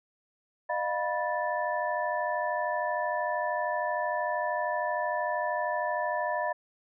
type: tone cluster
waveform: sine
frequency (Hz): 611 / 704 / 977 / 1757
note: D#5 / F5 / B5 / A6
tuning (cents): -32 / +14 / -19 / -3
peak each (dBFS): -32 / -33 / -32 / -35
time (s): 0.69-6.53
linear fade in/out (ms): 10
effects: none